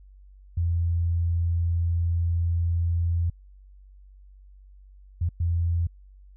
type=tone bursts at uneven times; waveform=sine; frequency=85 Hz; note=F2; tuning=46 cents flat; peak=-21 dBFS; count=3; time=0.57-3.3 / 5.21-5.29 / 5.4-5.87 s; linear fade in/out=5 ms; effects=added 48 Hz sine -47 dBFS peak until 6.36 s